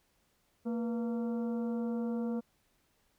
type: harmonic tone with a mistuned harmonic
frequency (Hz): 230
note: A#3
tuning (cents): -23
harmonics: 1 / 2 / 3 / 4 / 5 / 6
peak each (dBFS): -32 / -39 / -49 / -53 / -57 / -57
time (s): 0.65-2.41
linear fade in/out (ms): 20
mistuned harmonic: 2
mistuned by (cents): +84
effects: pink hiss -73 dBFS RMS until 3.18 s